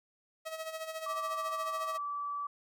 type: tone with tremolo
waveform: sawtooth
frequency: 640 Hz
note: D#5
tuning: 49 cents sharp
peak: -32 dBFS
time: 0.45-1.98 s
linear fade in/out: 20 ms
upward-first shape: sine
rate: 14 Hz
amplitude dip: 65%
type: tone with pitch glide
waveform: sine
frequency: 1166 to 1153.9 Hz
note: D6 to D6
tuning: -13 to -31 cents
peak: -34 dBFS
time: 1.06-2.47 s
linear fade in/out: 5 ms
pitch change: -18 cents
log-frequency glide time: 1.45-2.32 s
effects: none